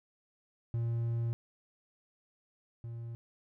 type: tone pair in turn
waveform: triangle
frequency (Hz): 116.54 / 116.54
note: A#2 / A#2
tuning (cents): 0 / 0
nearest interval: unison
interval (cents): 0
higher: neither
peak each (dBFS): -28 / -37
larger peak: first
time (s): 0.74-1.33 / 2.84-3.15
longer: first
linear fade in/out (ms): 0
effects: none